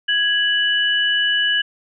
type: tone pair together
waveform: sine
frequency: 1661.2 / 2960 Hz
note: G#6 / F#7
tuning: 0 / 0 cents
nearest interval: minor seventh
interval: 1000 cents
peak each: -18 / -18 dBFS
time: 0.08-1.62 s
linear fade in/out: 10 ms
effects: none